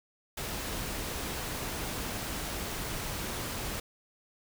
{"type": "noise", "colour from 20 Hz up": "pink", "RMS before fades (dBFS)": -36, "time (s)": [0.37, 3.8], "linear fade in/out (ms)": 5, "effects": []}